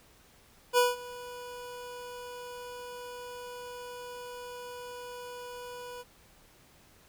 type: tone with ADSR envelope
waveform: 25% pulse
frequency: 490.7 Hz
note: B4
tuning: 11 cents flat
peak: -16 dBFS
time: 0.73-6.04 s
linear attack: 46 ms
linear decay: 180 ms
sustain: -21 dB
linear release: 34 ms
effects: pink hiss -60 dBFS RMS until 7.08 s